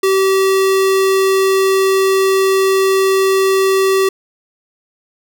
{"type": "tone", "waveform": "square", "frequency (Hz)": 384.8, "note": "G4", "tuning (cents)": -32, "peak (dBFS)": -11, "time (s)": [0.03, 4.09], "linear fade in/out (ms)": 5, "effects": []}